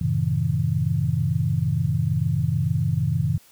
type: chord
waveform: sine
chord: F# diminished seventh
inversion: none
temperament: just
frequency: 92.5 / 111 / 133.2 / 159.84 Hz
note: F#2 / A2 / C3 / Eb3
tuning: 0 / +16 / +31 / +47 cents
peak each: -27 / -26 / -24 / -24 dBFS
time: 0.01-3.38 s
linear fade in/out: 5 ms
effects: white hiss -54 dBFS RMS until 3.51 s